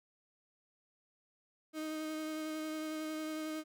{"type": "tone with vibrato", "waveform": "35% pulse", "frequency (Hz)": 311.7, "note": "D#4", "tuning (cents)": 3, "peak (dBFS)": -36, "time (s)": [1.73, 3.64], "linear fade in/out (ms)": 50, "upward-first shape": "sine", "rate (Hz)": 11, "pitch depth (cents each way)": 13, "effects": []}